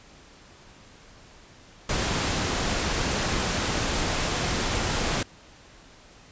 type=noise; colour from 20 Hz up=pink; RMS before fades=-26 dBFS; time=1.89-5.23 s; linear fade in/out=5 ms; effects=pink hiss -51 dBFS RMS until 6.31 s + resampled to 16000 Hz